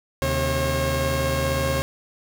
sawtooth tone cluster, 76.6 / 131.3 / 541 Hz, D#2 / C3 / C#5, -27 / +6 / -42 cents, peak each -22 / -23 / -20 dBFS, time 0.22-1.82 s, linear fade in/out 0 ms, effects none

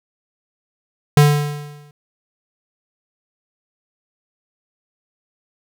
square tone with exponential decay, 146.83 Hz, D3, in tune, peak -6 dBFS, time 1.17-1.91 s, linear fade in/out 2 ms, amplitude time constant 160 ms, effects none

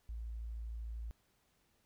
sine tone, 56.5 Hz, A1, 47 cents sharp, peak -40 dBFS, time 0.09-1.11 s, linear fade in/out 0 ms, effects pink hiss -75 dBFS RMS until 1.85 s

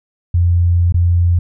sine tone with dropouts, 86.9 Hz, F2, 8 cents flat, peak -9 dBFS, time 0.34-1.39 s, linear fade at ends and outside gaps 5 ms, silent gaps 0.924-0.942 s, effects none

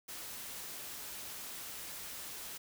white noise, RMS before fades -45 dBFS, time 0.08-2.58 s, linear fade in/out 10 ms, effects none

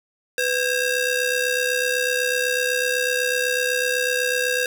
sawtooth ring-modulated tone, 1066 Hz, C6, 32 cents sharp, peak -13 dBFS, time 0.38-4.66 s, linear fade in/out 2 ms, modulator 567 Hz, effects none

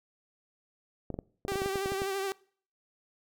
clicks, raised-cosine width 2 ms, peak -22 dBFS, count 12, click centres 1.103 / 1.142 / 1.189 / 1.451 / 1.52 / 1.557 / 1.619 / 1.66 / 1.757 / 1.859 / 1.92 / 2.019 s
sawtooth tone with vibrato, 390 Hz, G4, 9 cents flat, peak -27 dBFS, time 1.48-2.32 s, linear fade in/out 0 ms, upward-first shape triangle, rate 12 Hz, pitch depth 47 cents each way
effects noise-tail reverb RT60 0.5 s tail -23 dB re dry

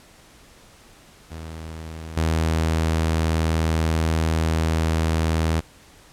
sawtooth tone with level steps, 80.5 Hz, E2, 41 cents flat, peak -29 / -15 dBFS, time 1.3-5.61 s, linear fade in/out 20 ms, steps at 2.17 s, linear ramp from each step 2 ms, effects pink hiss -50 dBFS RMS until 6.12 s + low-pass 11000 Hz 12 dB/octave

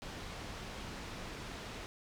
pink low-pass noise, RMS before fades -45 dBFS, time 0.02-1.86 s, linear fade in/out 0 ms, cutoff 5300 Hz, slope 12 dB/octave, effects none

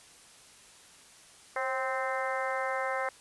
harmonic tone with a mistuned harmonic, 260 Hz, C4, 11 cents flat, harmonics 2 / 3 / 4 / 5 / 6 / 7 / 8, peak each -34 / -36 / -37 / -38 / -39 / -39 / -40 dBFS, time 1.56-3.09 s, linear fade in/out 2 ms, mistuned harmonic 2, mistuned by +44 cents, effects white hiss -55 dBFS RMS until 3.2 s + resampled to 24000 Hz

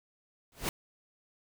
pink noise with exponential growth, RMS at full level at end -27 dBFS, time 0.52-0.69 s, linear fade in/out 1 ms, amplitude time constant 36 ms, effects none

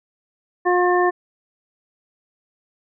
harmonic tone, 357.6 Hz, F4, 41 cents sharp, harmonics 1 / 2 / 3 / 5, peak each -17 / -20 / -22 / -24 dBFS, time 0.65-1.11 s, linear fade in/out 20 ms, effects none

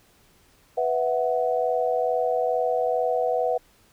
sine chord, B suspended fourth, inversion none, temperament just, 493.9 / 658.5 / 740.8 Hz, B4 / E5 / F#5, 0 / -2 / +2 cents, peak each -24 / -26 / -26 dBFS, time 0.77-3.58 s, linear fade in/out 10 ms, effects pink hiss -59 dBFS RMS until 3.92 s

